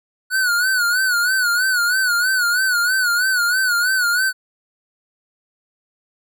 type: tone with vibrato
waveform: square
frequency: 1472 Hz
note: F#6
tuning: 9 cents flat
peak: -16 dBFS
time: 0.3-4.33 s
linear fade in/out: 50 ms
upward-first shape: sine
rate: 3.1 Hz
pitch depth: 90 cents each way
effects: none